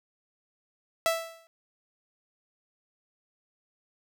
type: tone with exponential decay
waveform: sawtooth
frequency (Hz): 659.3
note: E5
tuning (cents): 0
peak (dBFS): -17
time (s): 1.06-1.47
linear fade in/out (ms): 0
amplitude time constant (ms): 89
effects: none